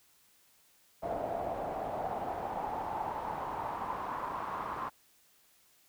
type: noise with band-pass filter sweep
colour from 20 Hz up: brown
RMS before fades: -37 dBFS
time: 1.02-4.9 s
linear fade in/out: 20 ms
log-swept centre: 660 to 1100 Hz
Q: 4.9
effects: white hiss -66 dBFS RMS until 5.88 s